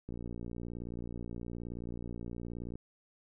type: click train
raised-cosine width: 3 ms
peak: -29 dBFS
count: 158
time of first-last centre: 0.09-2.756 s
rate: 58.9 Hz
effects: none